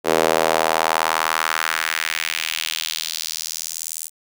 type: tone with high-pass filter sweep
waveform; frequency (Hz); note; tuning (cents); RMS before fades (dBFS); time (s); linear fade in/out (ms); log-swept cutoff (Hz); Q
sawtooth; 80.3; E2; -45; -22; 0.04-4.1; 50; 440 to 8400; 1.8
effects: none